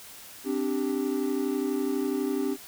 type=chord; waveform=triangle; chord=C suspended second; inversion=none; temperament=equal; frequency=261.6 / 293.7 / 392 Hz; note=C4 / D4 / G4; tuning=0 / 0 / 0 cents; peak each=-28 dBFS; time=0.44-2.57 s; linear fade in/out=50 ms; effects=white hiss -46 dBFS RMS until 2.67 s